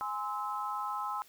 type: chord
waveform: sine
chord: Ab augmented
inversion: none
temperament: just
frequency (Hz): 830.6 / 1038.3 / 1297.8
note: Ab5 / C6 / E6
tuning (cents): 0 / -14 / -27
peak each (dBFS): -38 / -37 / -37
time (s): 0.01-1.22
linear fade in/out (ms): 0
effects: white hiss -60 dBFS RMS until 1.28 s